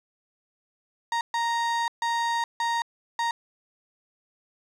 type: tone bursts at uneven times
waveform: 35% pulse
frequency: 932.3 Hz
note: A#5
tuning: in tune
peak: -22 dBFS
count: 5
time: 1.12-1.21 / 1.34-1.88 / 2.02-2.44 / 2.6-2.82 / 3.19-3.31 s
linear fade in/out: 2 ms
effects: low-pass 6000 Hz 12 dB/octave + 10-bit